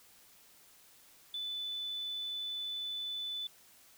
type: tone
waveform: sine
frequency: 3496 Hz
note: A7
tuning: 12 cents flat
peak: -36 dBFS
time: 1.34-3.47 s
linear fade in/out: 2 ms
effects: white hiss -61 dBFS RMS until 3.97 s